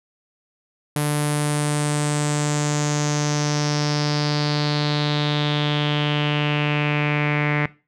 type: tone with low-pass filter sweep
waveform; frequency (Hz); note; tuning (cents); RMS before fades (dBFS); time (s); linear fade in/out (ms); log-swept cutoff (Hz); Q
sawtooth; 148.1; D3; +15; -21; 0.96-7.66; 2; 11000 to 2100; 4.9
effects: noise-tail reverb RT60 0.3 s tail -19 dB re dry